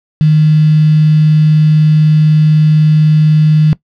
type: tone with quantisation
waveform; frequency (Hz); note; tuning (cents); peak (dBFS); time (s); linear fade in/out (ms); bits
sine; 154; D#3; -17; -4; 0.21-3.73; 0; 4
effects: noise-tail reverb RT60 0.1 s tail -19 dB re dry + low-pass 3000 Hz 12 dB/octave